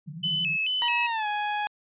pink band-pass noise, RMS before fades -38 dBFS, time 0.06-0.57 s, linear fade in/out 20 ms, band 150 to 180 Hz, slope 96 dB/octave
sine tone with vibrato, 2798 Hz, F7, 3 cents sharp, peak -24 dBFS, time 0.23-1.07 s, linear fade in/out 10 ms, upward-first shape square, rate 2.3 Hz, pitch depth 130 cents each way
sawtooth tone with pitch glide, 953 to 834.4 Hz, A#5 to G#5, +38 to +8 cents, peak -22 dBFS, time 0.82-1.67 s, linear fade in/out 0 ms, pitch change -230 cents, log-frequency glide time 1.06-1.27 s
effects resampled to 8000 Hz

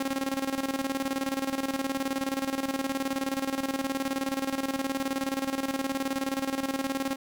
sawtooth tone with tremolo, 270.3 Hz, C#4, 44 cents flat, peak -22 dBFS, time 0-7.16 s, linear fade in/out 5 ms, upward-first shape square, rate 19 Hz, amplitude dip 70%, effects none

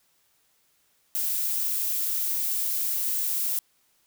violet noise, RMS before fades -27 dBFS, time 1.15-3.59 s, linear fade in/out 0 ms, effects white hiss -67 dBFS RMS until 4.06 s

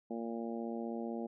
harmonic tone, 115.7 Hz, A#2, 13 cents flat, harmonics 2 / 3 / 4 / 5 / 6 / 7, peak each -39 / -43 / -45 / -47 / -49 / -50 dBFS, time 0.1-1.27 s, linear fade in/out 10 ms, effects none

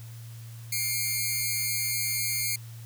5% pulse tone pair together, 2138 / 2347 Hz, C7 / D7, +37 / -2 cents, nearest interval major second, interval 161 cents, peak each -18 / -22 dBFS, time 0.72-2.56 s, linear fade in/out 5 ms, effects added 115 Hz sine -40 dBFS peak until 2.85 s + white hiss -53 dBFS RMS until 2.85 s

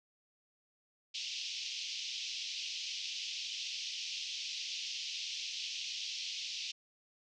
pink band-pass noise, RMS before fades -41 dBFS, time 1.14-6.72 s, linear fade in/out 10 ms, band 2600 to 6000 Hz, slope 48 dB/octave, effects none

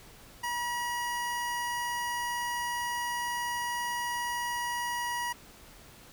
25% pulse tone, 962 Hz, B5, 46 cents flat, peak -27 dBFS, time 0.43-5.33 s, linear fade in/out 10 ms, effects pink hiss -53 dBFS RMS until 6.12 s

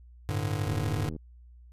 square chord, G suspended second, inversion none, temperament just, 98 / 110.25 / 147 Hz, G2 / A2 / D3, 0 / +4 / +2 cents, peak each -32 / -34 / -34 dBFS, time 0.29-1.09 s, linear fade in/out 0 ms
click train, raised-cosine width 3 ms, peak -26 dBFS, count 40, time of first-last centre 0.67-1.163 s, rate 79.1 Hz
effects added 60 Hz sine -49 dBFS peak until 1.72 s + resampled to 32000 Hz

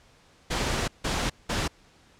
pink noise bursts at uneven times, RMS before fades -27 dBFS, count 3, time 0.5-0.88 / 1.04-1.3 / 1.49-1.68 s, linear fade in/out 10 ms, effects pink hiss -58 dBFS RMS until 2.19 s + low-pass 7000 Hz 12 dB/octave

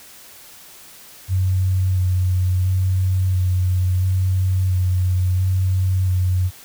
sine tone with vibrato, 92.5 Hz, F#2, in tune, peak -15 dBFS, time 1.28-6.51 s, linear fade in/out 50 ms, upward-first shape square, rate 0.73 Hz, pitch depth 17 cents each way, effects white hiss -43 dBFS RMS until 6.64 s

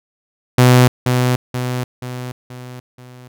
sawtooth tone with echo, 125.3 Hz, B2, 25 cents sharp, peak -3 dBFS, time 0.58-0.88 s, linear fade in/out 5 ms, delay 480 ms, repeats 5, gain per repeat -6 dB, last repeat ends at 3.28 s, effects none

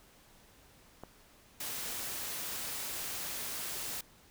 click, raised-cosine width 1 ms, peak -30 dBFS, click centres 1.036 s
white noise, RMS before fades -39 dBFS, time 1.6-4.01 s, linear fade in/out 5 ms
effects pink hiss -61 dBFS RMS until 4.3 s

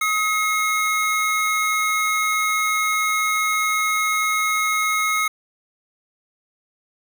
square tone pair together, 1268.6 / 2157 Hz, D#6 / C#7, +33 / -48 cents, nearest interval major sixth, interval 919 cents, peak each -22 dBFS, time 0.01-5.28 s, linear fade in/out 5 ms, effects 7-bit

